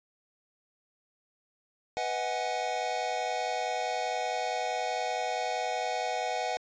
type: chord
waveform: square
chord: G# minor seventh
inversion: first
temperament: equal with one note detuned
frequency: 493.9 / 635.3 / 740 / 830.6 Hz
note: B4 / D#5 / F#5 / G#5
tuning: 0 / +36 / 0 / 0 cents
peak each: -38 / -37 / -33 / -38 dBFS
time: 1.97-6.57 s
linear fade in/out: 0 ms
effects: resampled to 16000 Hz